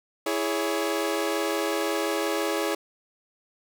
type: chord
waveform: sawtooth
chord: C# minor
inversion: first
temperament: equal with one note detuned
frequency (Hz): 329.6 / 415.3 / 561.1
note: E4 / G#4 / C#5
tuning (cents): 0 / 0 / +21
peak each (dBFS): -25 / -25 / -26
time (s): 0.26-2.75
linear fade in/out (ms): 5
effects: none